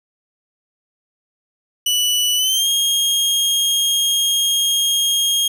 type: tone with pitch glide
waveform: sawtooth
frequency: 2960 to 3247 Hz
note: F#7 to G#7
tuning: 0 to -40 cents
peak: -12 dBFS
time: 1.86-5.48 s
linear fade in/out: 5 ms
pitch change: +160 cents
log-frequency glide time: 2.36-2.68 s
effects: none